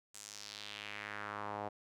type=tone with band-pass filter sweep; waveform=sawtooth; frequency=103.83 Hz; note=G#2; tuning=in tune; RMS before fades=-45 dBFS; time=0.14-1.69 s; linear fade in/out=10 ms; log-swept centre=8100 to 720 Hz; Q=2.2; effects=none